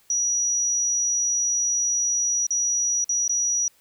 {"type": "tone with dropouts", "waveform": "sine", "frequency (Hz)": 5820, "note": "F#8", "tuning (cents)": -29, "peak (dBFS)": -20, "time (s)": [0.1, 3.68], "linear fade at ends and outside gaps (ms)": 2, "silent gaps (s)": [[2.467, 2.506], [3.043, 3.092], [3.279, 3.294]], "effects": ["white hiss -60 dBFS RMS until 3.8 s"]}